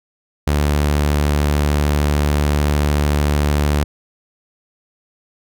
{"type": "tone", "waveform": "sawtooth", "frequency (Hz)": 73.42, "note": "D2", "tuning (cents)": 0, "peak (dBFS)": -10, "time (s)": [0.47, 3.84], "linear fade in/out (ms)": 5, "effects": []}